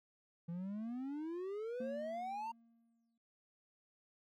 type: exponential sweep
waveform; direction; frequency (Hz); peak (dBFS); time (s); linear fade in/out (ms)
triangle; up; 165.5 to 932.3; -38; 0.48-2.52; 10
type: tone with exponential decay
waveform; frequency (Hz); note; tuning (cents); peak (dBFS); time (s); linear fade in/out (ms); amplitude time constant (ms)
triangle; 230.7; A#3; -18; -39; 1.8-3.18; 5; 300
effects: none